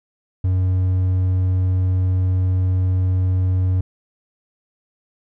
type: tone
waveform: triangle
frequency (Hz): 92.5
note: F#2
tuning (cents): 0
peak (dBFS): -13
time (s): 0.44-3.81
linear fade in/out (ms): 5
effects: none